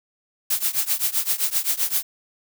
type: noise with tremolo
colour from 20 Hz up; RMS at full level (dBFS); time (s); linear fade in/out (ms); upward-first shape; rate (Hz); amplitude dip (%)
blue; -19; 0.5-2.03; 5; triangle; 7.7; 95
effects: none